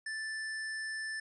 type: tone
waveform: square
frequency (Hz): 1760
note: A6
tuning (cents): 0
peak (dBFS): -37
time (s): 0.06-1.2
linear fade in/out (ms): 5
effects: resampled to 24000 Hz